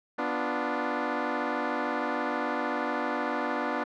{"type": "chord", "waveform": "10% pulse", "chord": "B diminished", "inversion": "none", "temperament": "equal", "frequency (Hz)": [246.9, 293.7, 349.2], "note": ["B3", "D4", "F4"], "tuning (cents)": [0, 0, 0], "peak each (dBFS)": [-23, -22, -26], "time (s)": [0.18, 3.84], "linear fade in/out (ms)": 10, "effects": ["low-pass 2000 Hz 12 dB/octave"]}